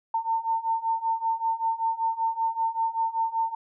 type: beating tone pair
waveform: sine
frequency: 901 / 906.2 Hz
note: A5 / A#5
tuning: +41 / -49 cents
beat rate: 5.2 Hz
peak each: -28 / -26 dBFS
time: 0.14-3.55 s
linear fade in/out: 5 ms
effects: none